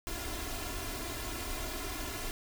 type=noise with comb filter; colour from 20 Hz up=pink; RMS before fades=-38 dBFS; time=0.07-2.31 s; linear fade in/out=0 ms; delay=2.9 ms; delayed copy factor=+0.95; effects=none